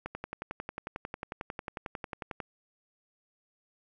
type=click train; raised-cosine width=0.5 ms; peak=-21 dBFS; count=27; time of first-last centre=0.06-2.402 s; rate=11.1 Hz; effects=none